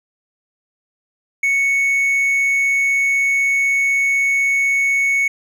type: tone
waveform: triangle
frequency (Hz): 2216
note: C#7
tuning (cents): -1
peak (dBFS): -12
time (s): 1.43-5.28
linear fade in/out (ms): 5
effects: none